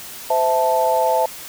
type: chord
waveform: sine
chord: A minor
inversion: first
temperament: equal with one note detuned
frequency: 514.6 / 659.3 / 880 Hz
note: C5 / E5 / A5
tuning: -29 / 0 / 0 cents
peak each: -20 / -19 / -18 dBFS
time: 0.3-1.26 s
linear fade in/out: 5 ms
effects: white hiss -35 dBFS RMS until 1.48 s